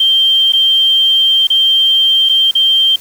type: tone with dropouts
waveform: sine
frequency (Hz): 3155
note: G7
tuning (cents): +10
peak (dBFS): -7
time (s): 0-2.96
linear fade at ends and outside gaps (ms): 5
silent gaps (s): 0.523-0.533 / 1.471-1.501 / 2.29-2.294 / 2.511-2.551
effects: white hiss -37 dBFS RMS until 3 s